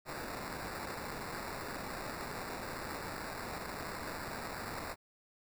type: noise with sample-and-hold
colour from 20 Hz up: violet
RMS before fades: -42 dBFS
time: 0.05-4.96 s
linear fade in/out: 50 ms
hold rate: 3150 Hz
effects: none